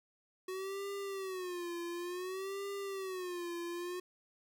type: tone with vibrato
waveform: square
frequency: 370 Hz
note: F#4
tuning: in tune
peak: -39 dBFS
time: 0.48-4 s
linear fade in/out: 5 ms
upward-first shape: sine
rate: 0.56 Hz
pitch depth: 130 cents each way
effects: 13-bit